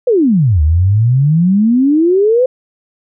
sine exponential two-way sweep, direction down then up, 523.3 to 73.42 to 523.3 Hz, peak -7 dBFS, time 0.07-2.46 s, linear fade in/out 5 ms, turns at 0.62 s, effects none

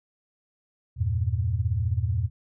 sine chord, E diminished, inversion none, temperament equal, 82.41 / 98 / 116.54 Hz, E2 / G2 / Bb2, 0 / 0 / 0 cents, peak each -27 dBFS, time 0.96-2.3 s, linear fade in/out 50 ms, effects none

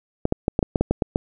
clicks, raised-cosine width 2 ms, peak -5 dBFS, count 10, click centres 0.254 / 0.324 / 0.481 / 0.591 / 0.628 / 0.758 / 0.81 / 0.91 / 1.022 / 1.159 s, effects none

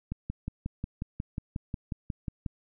click train, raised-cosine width 5 ms, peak -20 dBFS, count 14, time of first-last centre 0.12-2.462 s, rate 5.55 Hz, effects none

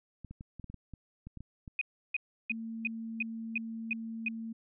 clicks, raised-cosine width 5 ms, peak -32 dBFS, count 12, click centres 0.247 / 0.31 / 0.409 / 0.597 / 0.643 / 0.7 / 0.743 / 0.937 / 1.27 / 1.373 / 1.406 / 1.678 s
sine tone bursts, 2494 Hz, D#7, 3 cents sharp, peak -28 dBFS, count 8, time 1.79-4.284 s, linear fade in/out 2 ms, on 23 ms, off 330 ms
sine tone, 225.8 Hz, A3, 45 cents sharp, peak -37 dBFS, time 2.5-4.53 s, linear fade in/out 10 ms
effects none

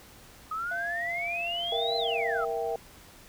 sine exponential two-way sweep, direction up then down, 1244.5 to 4111 to 1244.5 Hz, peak -30 dBFS, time 0.51-2.45 s, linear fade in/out 5 ms, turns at 1.97 s
triangle tone, 689 Hz, F5, 24 cents flat, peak -33 dBFS, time 0.71-2.44 s, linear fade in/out 5 ms
sine chord, E diminished, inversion second, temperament equal, 466.2 / 659.3 / 784 Hz, Bb4 / E5 / G5, 0 / 0 / 0 cents, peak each -31 / -33 / -34 dBFS, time 1.72-2.76 s, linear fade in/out 2 ms
effects pink hiss -52 dBFS RMS until 3.28 s

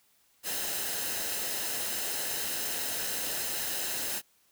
white noise with comb filter, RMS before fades -33 dBFS, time 0.43-4.22 s, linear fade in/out 50 ms, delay 0.87 ms, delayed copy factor -0.5, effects white hiss -67 dBFS RMS until 4.51 s

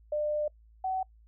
sine tone pair in turn, 599 / 754.7 Hz, D5 / F#5, +34 / +34 cents, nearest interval major third, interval 400 cents, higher second, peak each -27 / -28 dBFS, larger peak first, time 0.12-0.48 / 0.84-1.03 s, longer first, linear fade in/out 5 ms, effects noise-tail reverb RT60 0.1 s tail -25 dB re dry + added 55 Hz sine -55 dBFS peak until 1.27 s

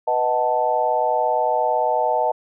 sine chord, B dominant seventh, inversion none, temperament equal, 493.9 / 622.3 / 740 / 880 Hz, B4 / D#5 / F#5 / A5, 0 / 0 / 0 / 0 cents, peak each -25 / -22 / -23 / -21 dBFS, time 0.07-2.32 s, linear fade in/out 10 ms, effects none

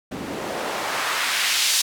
white noise with band-pass filter sweep, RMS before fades -24 dBFS, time 0.11-1.82 s, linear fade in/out 10 ms, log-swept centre 200 to 5000 Hz, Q 0.95, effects none

